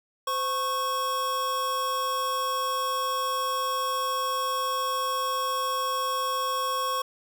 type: tone pair together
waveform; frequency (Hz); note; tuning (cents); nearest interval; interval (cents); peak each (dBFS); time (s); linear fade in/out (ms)
square; 514.2 / 1100; C5 / C#6; -30 / -14; octave + minor second; 1316; -34 / -27; 0.27-7.02; 5
effects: none